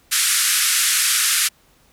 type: band-pass noise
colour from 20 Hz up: white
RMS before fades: -18 dBFS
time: 0.11-1.49 s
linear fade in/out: 20 ms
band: 1300 to 12000 Hz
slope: 48 dB/octave
effects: pink hiss -56 dBFS RMS until 1.92 s